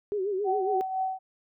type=tone with vibrato; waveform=sine; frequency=394.2 Hz; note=G4; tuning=10 cents sharp; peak=-26 dBFS; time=0.12-0.81 s; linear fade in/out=0 ms; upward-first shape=sine; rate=7.3 Hz; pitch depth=110 cents each way
type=tone with tremolo; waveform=sine; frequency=757 Hz; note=F#5; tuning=39 cents sharp; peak=-24 dBFS; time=0.44-1.19 s; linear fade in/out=50 ms; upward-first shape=triangle; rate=3.9 Hz; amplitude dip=60%
effects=none

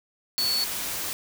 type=tone in noise; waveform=sine; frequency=4435 Hz; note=C#8; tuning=in tune; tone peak=-23 dBFS; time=0.38-0.64 s; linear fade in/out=0 ms; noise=white; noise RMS=-31 dBFS; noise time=0.38-1.13 s; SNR=+5 dB; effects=none

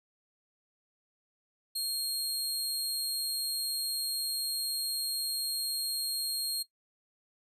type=tone; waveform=sawtooth; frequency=4239 Hz; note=C8; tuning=22 cents sharp; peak=-28 dBFS; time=1.75-6.63 s; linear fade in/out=10 ms; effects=noise-tail reverb RT60 0.1 s tail -17 dB re dry + resampled to 32000 Hz

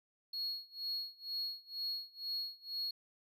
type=tone with tremolo; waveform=triangle; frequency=4320 Hz; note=C#8; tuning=45 cents flat; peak=-34 dBFS; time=0.33-2.91 s; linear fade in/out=5 ms; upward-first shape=sine; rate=2.1 Hz; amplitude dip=95%; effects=none

